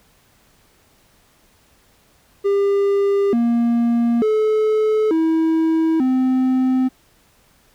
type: tone with pitch steps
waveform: triangle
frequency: 399.6 / 235.1 / 431.9 / 322.8 / 258.3 Hz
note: G4 / A#3 / A4 / E4 / C4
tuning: +33 / +15 / -32 / -36 / -22 cents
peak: -12 dBFS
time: 2.44-6.89 s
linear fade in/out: 20 ms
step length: 890 ms
effects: pink hiss -56 dBFS RMS until 7.74 s